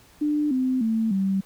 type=tone with pitch steps; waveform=sine; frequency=298 / 257.9 / 223.2 / 193.23 Hz; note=D4 / C4 / A3 / G3; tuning=+25 / -25 / +25 / -25 cents; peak=-20 dBFS; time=0.21-1.41 s; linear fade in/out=10 ms; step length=300 ms; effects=pink hiss -54 dBFS RMS until 1.45 s